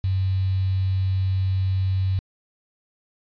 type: tone with quantisation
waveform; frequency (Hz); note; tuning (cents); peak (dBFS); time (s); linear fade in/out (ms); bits
sine; 94.9; F#2; +44; -19; 0.04-2.19; 0; 7
effects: resampled to 11025 Hz